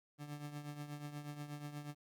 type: tone with tremolo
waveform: 30% pulse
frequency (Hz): 146.83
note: D3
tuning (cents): 0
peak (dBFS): -39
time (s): 0.18-1.95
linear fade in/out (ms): 50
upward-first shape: triangle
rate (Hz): 8.3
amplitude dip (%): 70
effects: 13-bit